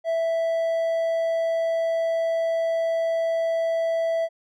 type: tone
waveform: triangle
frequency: 659.3 Hz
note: E5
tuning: in tune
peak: -19 dBFS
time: 0.04-4.29 s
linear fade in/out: 50 ms
effects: none